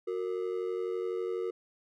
triangle ring-modulated tone, 413.3 Hz, G#4, 8 cents flat, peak -26 dBFS, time 0.07-1.51 s, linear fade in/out 10 ms, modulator 46 Hz, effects none

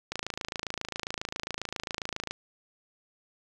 click train, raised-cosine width 0.2 ms, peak -15 dBFS, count 61, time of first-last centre 0.12-2.31 s, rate 27.4 Hz, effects none

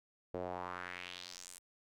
sawtooth tone with band-pass filter sweep, 89.9 Hz, F#2, 49 cents flat, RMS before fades -45 dBFS, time 0.34-1.59 s, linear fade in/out 5 ms, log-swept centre 480 to 9800 Hz, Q 2.5, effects none

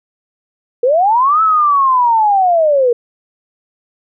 sine linear two-way sweep, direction up then down, 464.1 to 1318.5 to 464.1 Hz, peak -8 dBFS, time 0.83-2.93 s, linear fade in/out 5 ms, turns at 1.42 s, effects none

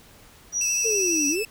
sine tone, 5800 Hz, F#8, 35 cents flat, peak -22 dBFS, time 0.52-1.36 s, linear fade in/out 50 ms
sawtooth tone with vibrato, 2637 Hz, E7, in tune, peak -25 dBFS, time 0.61-1.45 s, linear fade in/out 2 ms, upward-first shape sine, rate 12 Hz, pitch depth 21 cents each way
sine exponential two-way sweep, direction down then up, 467.8 to 277.9 to 467.8 Hz, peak -24 dBFS, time 0.84-1.44 s, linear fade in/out 20 ms, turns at 1.28 s
effects pink hiss -51 dBFS RMS until 1.5 s

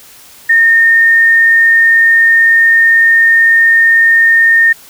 sine tone, 1829 Hz, A#6, 33 cents flat, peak -4 dBFS, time 0.49-4.73 s, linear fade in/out 10 ms, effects white hiss -38 dBFS RMS until 4.89 s

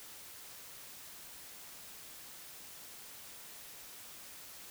silence, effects white hiss -51 dBFS RMS until 4.7 s

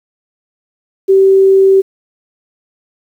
sine tone, 386.2 Hz, G4, 26 cents flat, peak -4 dBFS, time 1.08-1.82 s, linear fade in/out 20 ms, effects 7-bit

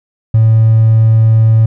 triangle tone with hard clipping, 111.4 Hz, A2, 22 cents sharp, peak -5 dBFS, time 0.34-1.66 s, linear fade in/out 5 ms, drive 4 dB, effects none

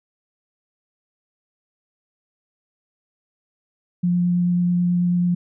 sine tone with vibrato, 176.4 Hz, F3, 18 cents sharp, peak -16 dBFS, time 4.03-5.35 s, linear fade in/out 10 ms, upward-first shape sine, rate 9.2 Hz, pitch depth 8 cents each way, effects none

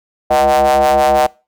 square ring-modulated tone, 69.1 Hz, C#2, 5 cents flat, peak -7 dBFS, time 0.3-1.27 s, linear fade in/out 10 ms, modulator 688 Hz, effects noise-tail reverb RT60 0.3 s tail -23 dB re dry

